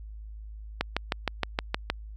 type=click train; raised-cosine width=0.3 ms; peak=-9 dBFS; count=8; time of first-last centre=0.81-1.9 s; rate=6.42 Hz; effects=added 53 Hz sine -39 dBFS peak until 2.16 s